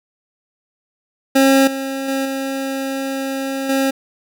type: tone with level steps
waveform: 25% pulse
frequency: 269.8 Hz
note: C#4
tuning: 47 cents flat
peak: -6 / -18 / -14 / -17 / -11 dBFS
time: 1.35-3.91 s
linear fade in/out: 10 ms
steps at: 1.67 / 2.08 / 2.25 / 3.69 s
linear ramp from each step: 5 ms
effects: none